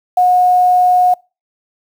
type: tone with quantisation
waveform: sine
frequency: 725 Hz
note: F#5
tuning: 35 cents flat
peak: -7 dBFS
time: 0.17-1.14 s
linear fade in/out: 5 ms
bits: 6
effects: noise-tail reverb RT60 0.3 s tail -26 dB re dry